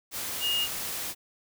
sine tone in noise, 2849 Hz, F7, 34 cents sharp, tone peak -25 dBFS, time 0.4-0.68 s, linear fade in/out 50 ms, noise white, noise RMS -34 dBFS, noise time 0.11-1.15 s, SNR +6 dB, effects none

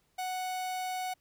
45% pulse tone, 740 Hz, F#5, in tune, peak -33 dBFS, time 0.18-1.14 s, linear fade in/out 10 ms, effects pink hiss -73 dBFS RMS until 1.2 s

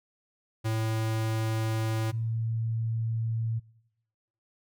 square / sine tone pair in turn, 111 / 113.33 Hz, A2 / A#2, +16 / -48 cents, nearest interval unison, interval 36 cents, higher second, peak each -27 dBFS, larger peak neither, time 0.64-2.12 / 2.12-3.6 s, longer neither, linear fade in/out 20 ms, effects noise-tail reverb RT60 1.0 s tail -25 dB re dry

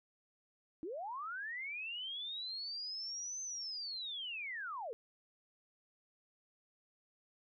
sine linear two-way sweep, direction up then down, 293.7 to 6230 to 419.9 Hz, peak -40 dBFS, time 0.83-4.93 s, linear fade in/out 0 ms, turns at 3.42 s, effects none

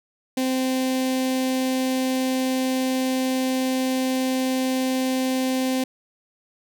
sawtooth tone with notch filter, 259.5 Hz, C4, 14 cents flat, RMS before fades -23 dBFS, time 0.37-5.84 s, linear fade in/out 5 ms, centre 1300 Hz, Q 1.1, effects none

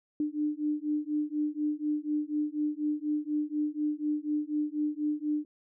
sine beating tone pair, 297.7 / 301.8 Hz, D4 / D4, +24 / +47 cents, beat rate 4.1 Hz, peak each -31 dBFS, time 0.2-5.45 s, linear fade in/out 2 ms, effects none

